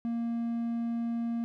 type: tone with hard clipping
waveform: triangle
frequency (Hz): 233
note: A#3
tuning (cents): -1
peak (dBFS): -30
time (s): 0.05-1.44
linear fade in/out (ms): 0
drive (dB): 6
effects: none